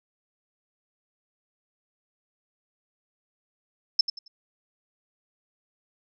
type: tone with echo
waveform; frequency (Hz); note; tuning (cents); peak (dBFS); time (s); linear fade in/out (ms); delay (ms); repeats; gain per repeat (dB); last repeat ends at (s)
sine; 5270; E8; -1; -14; 3.99-4.01; 5; 90; 3; -11; 4.28
effects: none